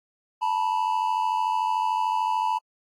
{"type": "tone pair together", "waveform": "triangle", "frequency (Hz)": [881.5, 975], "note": ["A5", "B5"], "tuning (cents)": [3, -23], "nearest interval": "major second", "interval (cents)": 174, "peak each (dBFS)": -23, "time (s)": [0.41, 2.59], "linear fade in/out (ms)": 20, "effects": ["AAC 64 kbps"]}